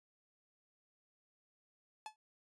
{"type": "tone with exponential decay", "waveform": "45% pulse", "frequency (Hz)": 862, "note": "A5", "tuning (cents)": -36, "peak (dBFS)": -40, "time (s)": [2.06, 2.16], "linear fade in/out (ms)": 1, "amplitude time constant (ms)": 20, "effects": ["resampled to 22050 Hz"]}